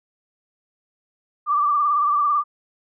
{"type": "tone with vibrato", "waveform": "sine", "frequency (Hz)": 1174.7, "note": "D6", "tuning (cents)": 0, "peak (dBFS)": -16, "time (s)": [1.46, 2.44], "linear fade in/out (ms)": 50, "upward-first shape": "sine", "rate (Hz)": 18, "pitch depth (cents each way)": 53, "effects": []}